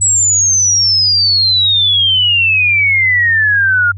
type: exponential sweep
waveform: sine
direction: down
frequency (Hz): 7902 to 1400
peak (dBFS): -8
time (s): 0.01-3.92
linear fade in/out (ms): 10
effects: added 96 Hz sine -24 dBFS peak until 3.97 s